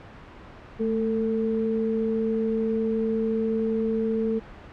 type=tone pair together; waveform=sine; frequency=220 / 447.7 Hz; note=A3 / A4; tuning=0 / +30 cents; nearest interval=octave; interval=1230 cents; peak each=-25 dBFS; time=0.79-4.4 s; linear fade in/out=20 ms; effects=pink hiss -44 dBFS RMS until 4.72 s + low-pass 2000 Hz 12 dB/octave